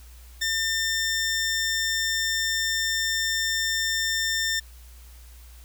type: tone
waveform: 15% pulse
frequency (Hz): 1800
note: A6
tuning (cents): +39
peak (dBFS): -17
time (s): 0.41-4.6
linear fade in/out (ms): 10
effects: added 60 Hz sine -44 dBFS peak until 5.64 s + white hiss -54 dBFS RMS until 5.64 s